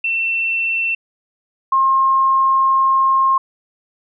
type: tone pair in turn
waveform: sine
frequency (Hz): 2692 / 1068.3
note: E7 / C6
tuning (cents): +36 / +36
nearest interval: octave + major third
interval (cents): 1600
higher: first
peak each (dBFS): -16 / -11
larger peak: second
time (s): 0.04-0.95 / 1.72-3.38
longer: second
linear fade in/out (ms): 5
effects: none